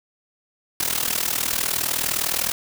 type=noise with amplitude modulation; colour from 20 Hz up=white; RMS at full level=-20 dBFS; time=0.8-2.52 s; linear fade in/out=2 ms; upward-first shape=sine; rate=39.7 Hz; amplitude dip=85%; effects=none